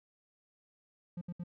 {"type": "tone bursts", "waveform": "triangle", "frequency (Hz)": 174.61, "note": "F3", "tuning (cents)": 0, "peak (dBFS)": -35, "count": 3, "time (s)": [1.17, 1.437], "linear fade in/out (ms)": 5, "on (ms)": 43, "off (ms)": 69, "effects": []}